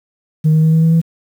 sine tone with pitch steps, 155.56 / 157.37 / 159.2 / 161.05 / 162.92 / 164.81 Hz, D#3 / D#3 / D#3 / E3 / E3 / E3, 0 / +20 / +40 / -40 / -20 / 0 cents, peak -6 dBFS, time 0.44-1.016 s, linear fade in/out 20 ms, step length 96 ms, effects tanh soft clip ceiling -6 dBFS + 7-bit

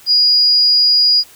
sine tone, 4886 Hz, D#8, 32 cents flat, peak -8 dBFS, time 0.06-1.24 s, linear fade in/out 50 ms, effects white hiss -43 dBFS RMS until 1.35 s

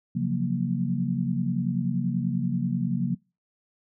sine chord, Gb major seventh, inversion second, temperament equal with one note detuned, 135.04 / 174.61 / 185 / 233.1 Hz, Db3 / F3 / Gb3 / Bb3, -45 / 0 / 0 / 0 cents, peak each -29 dBFS, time 0.15-3.15 s, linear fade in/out 10 ms, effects noise-tail reverb RT60 0.3 s tail -26 dB re dry

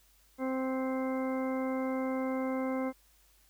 harmonic tone, 261.6 Hz, C4, in tune, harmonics 1 / 2 / 3 / 4 / 5 / 6 / 8, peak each -32 / -35 / -43 / -43 / -48 / -51 / -46 dBFS, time 0.38-2.93 s, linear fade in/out 50 ms, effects added 50 Hz sine -66 dBFS peak until 3.49 s + white hiss -66 dBFS RMS until 3.49 s

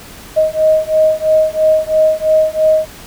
sine beating tone pair, 625 / 628 Hz, D#5 / D#5, +8 / +16 cents, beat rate 3 Hz, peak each -12 dBFS, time 0.36-2.87 s, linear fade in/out 20 ms, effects pink hiss -35 dBFS RMS until 3.06 s

